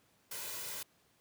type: noise with comb filter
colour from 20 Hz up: white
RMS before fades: -42 dBFS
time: 0.31-0.83 s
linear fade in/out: 5 ms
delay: 2 ms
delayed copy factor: +0.6
effects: pink hiss -70 dBFS RMS until 1.2 s + high-pass 100 Hz 12 dB/octave